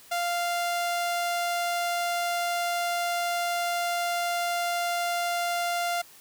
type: tone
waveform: sawtooth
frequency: 696 Hz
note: F5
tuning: 6 cents flat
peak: -22 dBFS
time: 0.11-6.02 s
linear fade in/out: 10 ms
effects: white hiss -52 dBFS RMS until 6.2 s